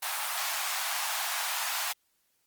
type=high-pass noise; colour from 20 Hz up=pink; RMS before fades=-32 dBFS; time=0.02-1.93 s; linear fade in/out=10 ms; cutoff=720 Hz; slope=48 dB/octave; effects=white hiss -73 dBFS RMS until 2.46 s + Opus 32 kbps